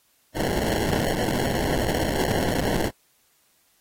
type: noise with sample-and-hold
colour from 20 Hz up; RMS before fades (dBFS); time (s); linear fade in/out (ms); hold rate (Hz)
white; -24; 0.34-2.91; 50; 1225
effects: white hiss -64 dBFS RMS until 3.8 s + AAC 48 kbps